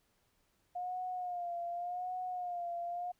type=tone with vibrato; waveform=sine; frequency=712 Hz; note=F5; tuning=33 cents sharp; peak=-36 dBFS; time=0.75-3.12 s; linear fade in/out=10 ms; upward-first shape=sine; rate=0.87 Hz; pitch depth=55 cents each way; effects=pink hiss -75 dBFS RMS until 3.19 s